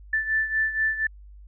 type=beating tone pair; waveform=sine; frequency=1760 / 1764.2 Hz; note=A6 / A6; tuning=0 / +4 cents; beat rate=4.2 Hz; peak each=-23 / -28 dBFS; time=0.13-1.07 s; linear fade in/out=5 ms; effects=added 50 Hz sine -43 dBFS peak until 1.47 s